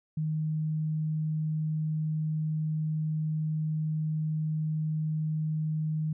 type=tone; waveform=sine; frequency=155.56 Hz; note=D#3; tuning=in tune; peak=-27 dBFS; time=0.17-6.13 s; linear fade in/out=5 ms; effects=none